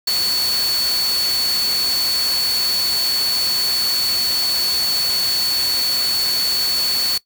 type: tone in noise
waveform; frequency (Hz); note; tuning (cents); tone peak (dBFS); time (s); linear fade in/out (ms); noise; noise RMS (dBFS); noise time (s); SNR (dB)
sine; 4435; C#8; 0; -16; 0.07-7.18; 5; white; -25; 0.07-7.18; +6
effects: noise-tail reverb RT60 0.1 s tail -20 dB re dry